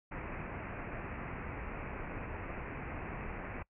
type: low-pass noise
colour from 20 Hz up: pink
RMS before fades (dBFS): -42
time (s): 0.11-3.63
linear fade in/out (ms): 10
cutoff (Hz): 2600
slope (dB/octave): 96
effects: noise-tail reverb RT60 0.1 s tail -23 dB re dry